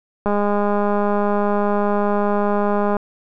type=click train; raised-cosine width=1 ms; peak=-7 dBFS; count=556; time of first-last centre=0.26-2.967 s; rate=205 Hz; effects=none